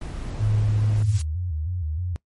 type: noise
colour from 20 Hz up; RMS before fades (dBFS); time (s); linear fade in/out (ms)
brown; -31; 0.01-1.03; 5
type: tone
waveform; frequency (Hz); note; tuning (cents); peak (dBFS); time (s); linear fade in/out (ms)
sine; 106.2; G#2; +39; -18; 0.38-1.21; 50
type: noise with exponential growth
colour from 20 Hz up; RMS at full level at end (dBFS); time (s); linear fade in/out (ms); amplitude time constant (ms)
blue; -30; 0.76-1.22; 5; 100
type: tone with vibrato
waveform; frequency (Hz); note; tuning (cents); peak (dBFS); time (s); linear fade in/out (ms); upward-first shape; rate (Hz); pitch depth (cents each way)
sine; 83.2; E2; +17; -24; 1.04-2.16; 0; square; 3.2; 130
effects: noise-tail reverb RT60 0.1 s tail -22 dB re dry + MP3 48 kbps